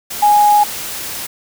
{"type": "tone in noise", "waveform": "sine", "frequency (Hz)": 830.6, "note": "G#5", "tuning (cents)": 0, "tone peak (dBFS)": -7, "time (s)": [0.22, 0.64], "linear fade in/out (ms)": 10, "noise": "white", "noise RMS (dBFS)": -25, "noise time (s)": [0.1, 1.27], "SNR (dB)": 15, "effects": []}